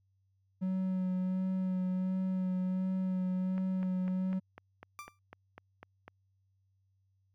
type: tone with vibrato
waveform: triangle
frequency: 185.9 Hz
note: F#3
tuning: 8 cents sharp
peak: -28 dBFS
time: 0.61-4.4 s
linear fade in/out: 20 ms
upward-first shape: sine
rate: 1.4 Hz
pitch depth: 17 cents each way
type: click train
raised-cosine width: 0.5 ms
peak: -32 dBFS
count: 11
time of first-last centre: 3.58-6.08 s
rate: 4 Hz
type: tone with exponential decay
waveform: 30% pulse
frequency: 1179 Hz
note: D6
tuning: 6 cents sharp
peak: -37 dBFS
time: 4.99-5.19 s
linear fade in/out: 0 ms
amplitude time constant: 42 ms
effects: added 96 Hz sine -70 dBFS peak until 7.34 s